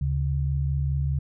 sine tone pair together, 73.71 / 138.59 Hz, D2 / C#3, +7 / 0 cents, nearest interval major seventh, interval 1093 cents, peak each -25 dBFS, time 0.01-1.19 s, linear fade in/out 5 ms, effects none

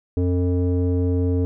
square tone with low-pass filter, 89.5 Hz, F2, 43 cents sharp, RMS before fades -20 dBFS, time 0.17-1.45 s, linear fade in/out 0 ms, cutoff 380 Hz, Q 6.2, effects none

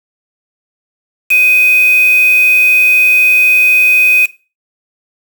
sine tone with quantisation, 2504 Hz, D#7, 10 cents sharp, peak -6 dBFS, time 1.3-4.26 s, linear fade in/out 10 ms, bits 3, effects noise-tail reverb RT60 0.3 s tail -17 dB re dry

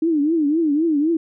sine tone with vibrato, 309.4 Hz, D#4, 10 cents flat, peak -15 dBFS, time 0.02-1.17 s, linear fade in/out 5 ms, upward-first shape triangle, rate 3.9 Hz, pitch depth 180 cents each way, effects none

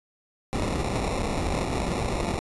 pink noise with sample-and-hold, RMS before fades -27 dBFS, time 0.53-2.39 s, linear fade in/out 0 ms, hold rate 1575 Hz, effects resampled to 24000 Hz

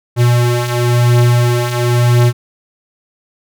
square beating tone pair, 120.2 / 121.17 Hz, B2 / B2, -46 / -33 cents, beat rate 0.97 Hz, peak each -16 / -11 dBFS, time 0.16-2.33 s, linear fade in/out 50 ms, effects none

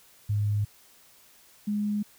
sine tone pair in turn, 103.83 / 207.7 Hz, G#2 / G#3, 0 / 0 cents, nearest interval octave, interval 1200 cents, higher second, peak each -23 / -25 dBFS, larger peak first, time 0.29-0.65 / 1.67-2.03 s, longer neither, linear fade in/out 10 ms, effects white hiss -57 dBFS RMS until 2.18 s

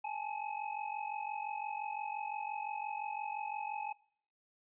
square ring-modulated tone, 848 Hz, G#5, 36 cents sharp, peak -35 dBFS, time 0.04-3.93 s, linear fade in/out 5 ms, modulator 22.9 Hz, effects noise-tail reverb RT60 0.6 s tail -23 dB re dry + resampled to 8000 Hz

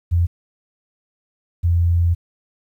sine tone pair in turn, 86 / 85.64 Hz, F2 / F2, -26 / -33 cents, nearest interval unison, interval 7 cents, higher first, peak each -13 / -13 dBFS, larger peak neither, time 0.11-0.27 / 1.63-2.15 s, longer second, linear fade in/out 20 ms, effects 9-bit

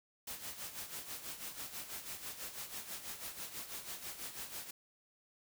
white noise with tremolo, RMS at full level -43 dBFS, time 0.27-4.71 s, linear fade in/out 5 ms, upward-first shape sine, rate 6.1 Hz, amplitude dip 65%, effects none

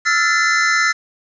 square chord, F major seventh, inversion third, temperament equal with one note detuned, 1318.5 / 1396.9 / 1760 / 2042 Hz, E6 / F6 / A6 / C7, 0 / 0 / 0 / -43 cents, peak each -22 / -21 / -18 / -19 dBFS, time 0.05-0.93 s, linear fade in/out 20 ms, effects resampled to 16000 Hz + 7-bit

